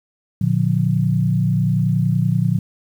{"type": "chord", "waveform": "sine", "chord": "Bb major", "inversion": "none", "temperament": "equal with one note detuned", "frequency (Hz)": [116.54, 146.83, 177.56], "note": ["Bb2", "D3", "F3"], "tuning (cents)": [0, 0, 29], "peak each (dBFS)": -19, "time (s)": [0.41, 2.59], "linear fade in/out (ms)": 5, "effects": ["8-bit"]}